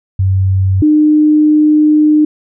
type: tone pair in turn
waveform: sine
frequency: 95.3 / 303.6 Hz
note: G2 / D#4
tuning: -48 / -42 cents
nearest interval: octave + minor sixth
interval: 2006 cents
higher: second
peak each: -8 / -5 dBFS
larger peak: second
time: 0.19-0.82 / 0.82-2.25 s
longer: second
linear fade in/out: 5 ms
effects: none